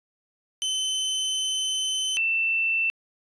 sawtooth / sine tone pair in turn, 3054 / 2674 Hz, G7 / E7, -46 / +24 cents, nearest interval major second, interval 230 cents, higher first, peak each -21 dBFS, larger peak neither, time 0.62-2.17 / 2.17-2.9 s, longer first, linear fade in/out 0 ms, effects resampled to 22050 Hz

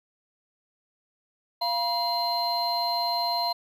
triangle tone cluster, 693 / 967 / 4140 Hz, F5 / B5 / C8, -14 / -37 / -19 cents, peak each -27 dBFS, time 1.61-3.53 s, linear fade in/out 10 ms, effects none

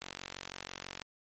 click train, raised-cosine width 0.2 ms, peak -22 dBFS, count 47, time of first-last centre 0.02-1.018 s, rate 46.1 Hz, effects MP3 32 kbps

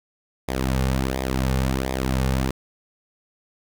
sawtooth tone with flanger, 65.41 Hz, C2, in tune, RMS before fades -23 dBFS, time 0.48-2.51 s, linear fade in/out 5 ms, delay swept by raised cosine 0.69 to 3.09 ms, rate 1.4 Hz, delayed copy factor -0.7, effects 8-bit

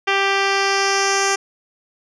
10% pulse tone with low-pass filter sweep, 393 Hz, G4, 4 cents sharp, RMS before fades -18 dBFS, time 0.07-1.36 s, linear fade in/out 10 ms, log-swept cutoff 3400 to 7000 Hz, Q 2.5, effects none

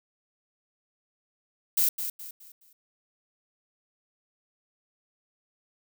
violet noise with echo, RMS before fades -23 dBFS, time 1.77-1.89 s, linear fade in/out 5 ms, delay 210 ms, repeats 4, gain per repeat -9 dB, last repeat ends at 2.73 s, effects none

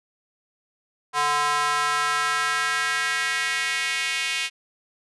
square tone with high-pass filter sweep, 146.83 Hz, D3, in tune, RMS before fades -24 dBFS, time 1.13-4.5 s, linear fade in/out 50 ms, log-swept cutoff 990 to 2500 Hz, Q 2.5, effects resampled to 24000 Hz

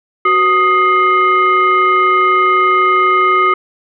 sine tone with frequency modulation, 1244.5 Hz, D#6, in tune, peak -8 dBFS, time 0.25-3.54 s, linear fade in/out 5 ms, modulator 872 Hz, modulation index 0.8, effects none

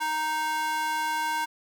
square tone with high-pass filter, 311.1 Hz, D#4, in tune, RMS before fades -28 dBFS, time 0-1.46 s, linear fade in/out 20 ms, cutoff 1100 Hz, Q 5.1, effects none

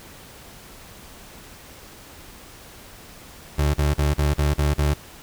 30% pulse tone bursts, 73.42 Hz, D2, in tune, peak -15 dBFS, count 7, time 3.58-4.94 s, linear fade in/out 10 ms, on 160 ms, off 40 ms, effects pink hiss -44 dBFS RMS until 5.22 s

